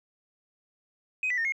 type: tone with pitch steps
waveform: sine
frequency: 2516 / 1977 / 1829 / 2153 Hz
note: D#7 / B6 / A#6 / C7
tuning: +19 / +1 / -33 / +49 cents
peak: -24 dBFS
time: 1.23-1.522 s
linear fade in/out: 2 ms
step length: 73 ms
effects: tanh soft clip ceiling -22 dBFS + 11-bit